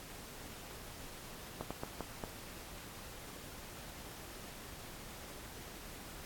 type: slowing click train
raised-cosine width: 1 ms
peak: -25 dBFS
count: 5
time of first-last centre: 1.61-2.238 s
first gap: 96 ms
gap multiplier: 1.34
effects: pink hiss -50 dBFS RMS until 6.25 s + AAC 64 kbps